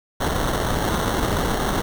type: noise with sample-and-hold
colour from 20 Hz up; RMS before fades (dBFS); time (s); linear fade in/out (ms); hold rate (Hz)
pink; -22; 0.2-1.82; 10; 2450
effects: none